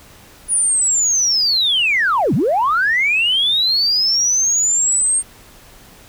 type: linear two-way sweep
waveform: sine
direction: down then up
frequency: 9800 to 115.6 to 8700 Hz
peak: -12 dBFS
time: 0.48-5.23 s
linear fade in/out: 50 ms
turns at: 2.34 s
effects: tanh soft clip ceiling -8 dBFS + pink hiss -44 dBFS RMS until 6.08 s